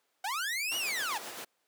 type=linear two-way sweep; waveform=sawtooth; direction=up then down; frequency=719 to 2960 to 782 Hz; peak=-28 dBFS; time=0.24-1.18 s; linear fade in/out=5 ms; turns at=0.77 s
type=noise with tremolo; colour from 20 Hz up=pink; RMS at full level=-39 dBFS; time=0.71-1.45 s; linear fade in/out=10 ms; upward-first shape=sine; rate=7.6 Hz; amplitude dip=35%
effects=pink hiss -75 dBFS RMS until 1.67 s + high-pass 400 Hz 12 dB/octave